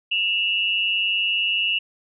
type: tone pair together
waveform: sine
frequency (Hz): 2690 / 2889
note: E7 / F#7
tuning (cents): +34 / -42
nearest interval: minor second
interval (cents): 124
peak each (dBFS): -22 / -22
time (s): 0.11-1.79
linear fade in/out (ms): 10
effects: none